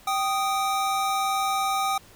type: tone pair together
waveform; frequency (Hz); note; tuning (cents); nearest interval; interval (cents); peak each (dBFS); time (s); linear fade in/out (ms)
square; 780 / 1239.8; G5 / D#6; -9 / -7; minor sixth; 802; -26 / -27; 0.07-1.98; 5
effects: pink hiss -52 dBFS RMS until 2.15 s